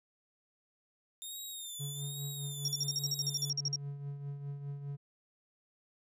15% pulse tone with vibrato, 3636 Hz, A#7, 44 cents flat, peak -35 dBFS, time 1.22-3.5 s, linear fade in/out 0 ms, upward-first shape sine, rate 1.2 Hz, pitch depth 83 cents each way
triangle tone with tremolo, 141.7 Hz, C#3, 38 cents sharp, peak -34 dBFS, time 1.79-4.97 s, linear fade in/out 20 ms, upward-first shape triangle, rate 4.9 Hz, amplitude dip 60%
sine tone bursts, 5588 Hz, F8, in tune, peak -30 dBFS, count 15, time 2.65-3.759 s, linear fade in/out 2 ms, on 31 ms, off 46 ms
effects none

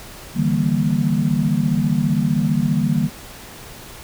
sine chord, E half-diminished seventh, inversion third, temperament equal with one note detuned, 146.83 / 161.98 / 196 / 233.1 Hz, D3 / E3 / G3 / Bb3, 0 / -30 / 0 / 0 cents, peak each -21 dBFS, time 0.34-3.1 s, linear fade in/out 50 ms, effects pink hiss -38 dBFS RMS until 4.03 s

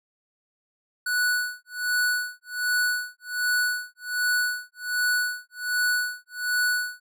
square tone with tremolo, 1477 Hz, F#6, 3 cents flat, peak -21 dBFS, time 1.06-7 s, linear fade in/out 5 ms, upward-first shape sine, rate 1.3 Hz, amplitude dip 100%, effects none

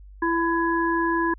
harmonic tone, 334.4 Hz, E4, 25 cents sharp, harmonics 1 / 3 / 5, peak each -23 / -24 / -27 dBFS, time 0.22-1.34 s, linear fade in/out 5 ms, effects added 49 Hz sine -42 dBFS peak until 1.38 s

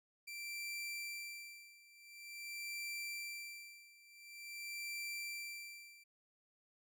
sawtooth tone with tremolo, 2349 Hz, D7, in tune, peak -38 dBFS, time 0.27-6.04 s, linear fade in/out 10 ms, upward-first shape sine, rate 0.47 Hz, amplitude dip 90%, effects none

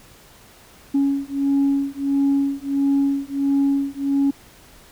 sine beating tone pair, 277.2 / 278.7 Hz, C#4 / C#4, 0 / +9 cents, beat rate 1.5 Hz, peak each -19 / -19 dBFS, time 0.94-4.31 s, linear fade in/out 10 ms, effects tanh soft clip ceiling -12 dBFS + pink hiss -48 dBFS RMS until 4.91 s

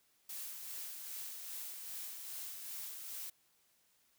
blue noise with tremolo, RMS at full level -44 dBFS, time 0.29-3.3 s, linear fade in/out 5 ms, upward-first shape sine, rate 2.5 Hz, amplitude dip 35%, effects white hiss -73 dBFS RMS until 4.18 s

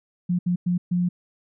sine tone bursts at uneven times, 177.3 Hz, F3, 26 cents sharp, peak -19 dBFS, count 4, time 0.29-0.39 / 0.46-0.56 / 0.66-0.78 / 0.91-1.09 s, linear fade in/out 10 ms, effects none

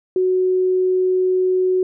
sine tone, 370 Hz, F#4, in tune, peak -14 dBFS, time 0.16-1.83 s, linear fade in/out 2 ms, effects none

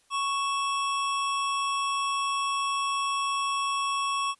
square tone pair together, 1108.7 / 2637 Hz, C#6 / E7, 0 / 0 cents, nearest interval octave + minor third, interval 1500 cents, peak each -27 / -36 dBFS, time 0.1-4.35 s, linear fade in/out 50 ms, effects white hiss -65 dBFS RMS until 4.39 s + resampled to 24000 Hz

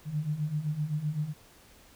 sine beating tone pair, 146.3 / 154.1 Hz, D3 / D#3, -6 / -16 cents, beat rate 7.8 Hz, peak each -34 / -30 dBFS, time 0.05-1.34 s, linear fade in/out 50 ms, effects pink hiss -57 dBFS RMS until 1.95 s

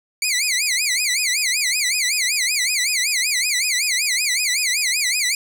15% pulse tone with vibrato, 2217 Hz, C#7, in tune, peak -11 dBFS, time 0.22-5.35 s, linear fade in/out 2 ms, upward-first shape sine, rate 5.3 Hz, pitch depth 220 cents each way, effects none

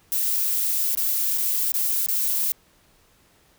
violet noise with dropouts, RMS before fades -23 dBFS, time 0.12-2.52 s, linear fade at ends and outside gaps 1 ms, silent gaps 0.951-0.973 / 1.377-1.381 / 1.72-1.74 / 2.063-2.085 s, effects pink hiss -59 dBFS RMS until 3.58 s

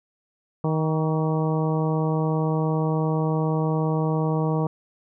harmonic tone with a mistuned harmonic, 157.3 Hz, D#3, 19 cents sharp, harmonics 1 / 2 / 3 / 4 / 5 / 6 / 7, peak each -22 / -29 / -28 / -33 / -34 / -34 / -36 dBFS, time 0.64-4.67 s, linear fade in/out 2 ms, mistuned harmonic 7, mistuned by +41 cents, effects none

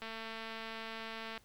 click train, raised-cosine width 0.3 ms, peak -28 dBFS, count 305, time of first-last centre 0.02-1.377 s, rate 224 Hz, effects pink hiss -66 dBFS RMS until 1.44 s

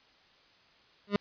25% pulse tone with exponential growth, 203.4 Hz, G#3, 36 cents flat, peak -17 dBFS, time 1.07-1.16 s, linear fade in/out 2 ms, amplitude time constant 18 ms, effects white hiss -62 dBFS RMS until 1.2 s + resampled to 11025 Hz

